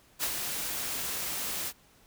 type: noise with ADSR envelope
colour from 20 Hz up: white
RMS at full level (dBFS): -29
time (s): 0.19-1.73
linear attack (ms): 42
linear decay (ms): 71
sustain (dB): -5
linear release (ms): 56
effects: pink hiss -61 dBFS RMS until 2.06 s